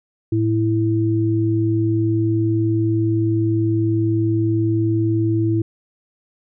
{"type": "tone pair together", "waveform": "sine", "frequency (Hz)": [110, 329.6], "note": ["A2", "E4"], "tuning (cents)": [0, 0], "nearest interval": "octave + perfect fifth", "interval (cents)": 1900, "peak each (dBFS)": -18, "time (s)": [0.32, 5.62], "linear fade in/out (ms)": 5, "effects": []}